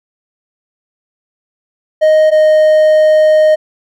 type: tone pair in turn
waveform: triangle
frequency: 622.3 / 619.3 Hz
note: D#5 / D#5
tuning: 0 / -8 cents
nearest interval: unison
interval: 8 cents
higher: first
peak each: -3 dBFS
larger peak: neither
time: 2.01-2.31 / 2.31-3.56 s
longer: second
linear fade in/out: 20 ms
effects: none